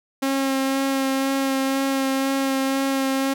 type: tone with vibrato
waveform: sawtooth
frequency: 269.7 Hz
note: C#4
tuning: 47 cents flat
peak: -16 dBFS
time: 0.22-3.34 s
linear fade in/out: 10 ms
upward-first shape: sine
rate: 2 Hz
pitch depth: 14 cents each way
effects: none